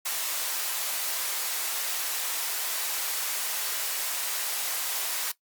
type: high-pass noise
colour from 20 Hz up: white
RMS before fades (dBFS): -30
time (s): 0.05-5.32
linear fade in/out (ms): 10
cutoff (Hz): 610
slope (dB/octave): 12
effects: noise-tail reverb RT60 0.1 s tail -17 dB re dry + Opus 48 kbps